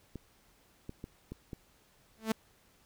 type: clicks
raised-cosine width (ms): 3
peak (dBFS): -28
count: 5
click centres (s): 0.157 / 0.894 / 1.041 / 1.32 / 1.532
type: tone with exponential growth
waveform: sawtooth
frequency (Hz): 221.1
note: A3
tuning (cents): +9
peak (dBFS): -21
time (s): 2.18-2.32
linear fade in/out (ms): 5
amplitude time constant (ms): 29
effects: pink hiss -66 dBFS RMS until 2.85 s